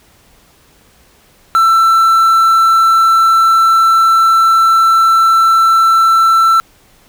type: tone with quantisation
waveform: triangle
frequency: 1336 Hz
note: E6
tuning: 23 cents sharp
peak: -4 dBFS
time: 1.55-6.6 s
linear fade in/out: 0 ms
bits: 5
effects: pink hiss -48 dBFS RMS until 7.08 s